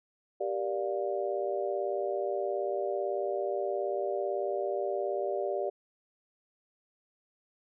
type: chord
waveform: sine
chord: G minor seventh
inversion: none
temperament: just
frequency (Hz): 392 / 470.4 / 588 / 705.6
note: G4 / Bb4 / D5 / F5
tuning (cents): 0 / +16 / +2 / +18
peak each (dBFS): -33 / -38 / -33 / -37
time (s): 0.4-5.7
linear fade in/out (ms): 10
effects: none